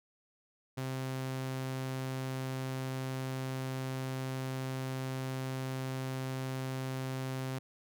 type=tone; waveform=sawtooth; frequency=131.3 Hz; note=C3; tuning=6 cents sharp; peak=-31 dBFS; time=0.77-7.59 s; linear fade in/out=10 ms; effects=none